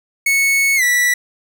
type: tone with pitch glide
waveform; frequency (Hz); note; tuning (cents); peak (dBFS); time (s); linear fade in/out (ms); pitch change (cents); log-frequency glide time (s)
45% pulse; 2207 to 1954.9; C#7 to B6; -8 to -18; -12; 0.26-1.14; 5; -210; 0.76-0.83
effects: none